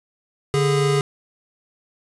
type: tone pair together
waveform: square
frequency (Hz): 145.1 / 410.4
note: D3 / G#4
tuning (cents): -21 / -21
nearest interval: octave + tritone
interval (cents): 1800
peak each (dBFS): -20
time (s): 0.54-1.01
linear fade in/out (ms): 0
effects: resampled to 24000 Hz + 9-bit